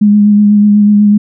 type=tone with vibrato; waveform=sine; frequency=207.1 Hz; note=G#3; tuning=5 cents flat; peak=-3 dBFS; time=0.01-1.18 s; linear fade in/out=10 ms; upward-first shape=sine; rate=8.1 Hz; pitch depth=20 cents each way; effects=none